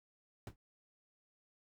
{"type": "noise with exponential decay", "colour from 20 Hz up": "brown", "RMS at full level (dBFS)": -37, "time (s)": [0.47, 0.56], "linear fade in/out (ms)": 1, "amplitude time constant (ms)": 18, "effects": []}